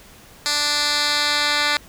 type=tone with band-pass filter sweep; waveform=10% pulse; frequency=293.7 Hz; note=D4; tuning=in tune; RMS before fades=-20 dBFS; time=0.46-1.77 s; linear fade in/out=0 ms; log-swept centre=5200 to 3100 Hz; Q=1.5; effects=pink hiss -46 dBFS RMS until 1.88 s